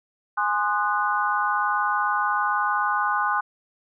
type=chord; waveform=sine; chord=Ab dominant seventh; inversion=none; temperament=equal with one note detuned; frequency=830.6 / 1046.5 / 1226.7 / 1480 Hz; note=Ab5 / C6 / Eb6 / Gb6; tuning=0 / 0 / -25 / 0 cents; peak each=-26 dBFS; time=0.37-3.41 s; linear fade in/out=10 ms; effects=none